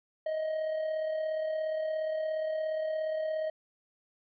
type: tone with amplitude modulation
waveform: triangle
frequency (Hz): 628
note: D#5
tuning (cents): +16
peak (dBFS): -26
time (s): 0.26-3.5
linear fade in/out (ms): 5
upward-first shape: sine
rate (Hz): 37.1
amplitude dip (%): 40
effects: resampled to 11025 Hz